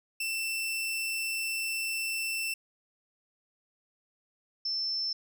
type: tone pair in turn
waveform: sawtooth / sine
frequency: 2676 / 5320 Hz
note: E7 / E8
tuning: +25 / +15 cents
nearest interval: octave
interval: 1190 cents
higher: second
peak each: -27 / -29 dBFS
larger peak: first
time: 0.2-2.54 / 4.65-5.13 s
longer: first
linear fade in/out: 5 ms
effects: none